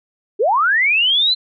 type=linear sweep; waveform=sine; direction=up; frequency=361 to 4123 Hz; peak=-12 dBFS; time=0.39-1.35 s; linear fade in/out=20 ms; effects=none